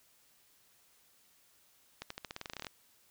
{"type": "accelerating click train", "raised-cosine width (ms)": 0.2, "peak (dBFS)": -23, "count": 15, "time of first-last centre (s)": [2.02, 2.668], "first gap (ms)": 84, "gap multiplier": 0.9, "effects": ["white hiss -67 dBFS RMS until 3.1 s"]}